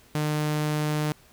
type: tone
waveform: sawtooth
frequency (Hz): 151.3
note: D#3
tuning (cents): -48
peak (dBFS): -20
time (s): 0.15-1.12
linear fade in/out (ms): 0
effects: pink hiss -56 dBFS RMS until 1.32 s